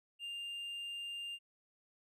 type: tone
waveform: triangle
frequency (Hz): 2800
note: F7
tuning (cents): +4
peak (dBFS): -39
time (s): 0.19-1.39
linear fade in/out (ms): 50
effects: resampled to 32000 Hz